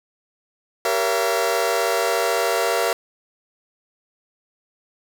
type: chord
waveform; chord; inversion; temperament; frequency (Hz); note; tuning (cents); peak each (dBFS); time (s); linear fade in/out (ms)
sawtooth; G diminished seventh; none; just; 392 / 470.4 / 564.5 / 677.4; G4 / Bb4 / Db5 / Fb5; 0 / +16 / +31 / +47; -23 / -19 / -22 / -19; 0.85-2.93; 2
effects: none